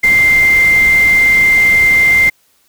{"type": "tone in noise", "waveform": "sine", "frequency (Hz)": 2093, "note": "C7", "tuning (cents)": 0, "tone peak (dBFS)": -6, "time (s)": [0.03, 2.3], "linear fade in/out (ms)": 10, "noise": "pink", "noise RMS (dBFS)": -24, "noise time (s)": [0.03, 2.3], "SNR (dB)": 15, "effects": ["white hiss -55 dBFS RMS until 2.68 s"]}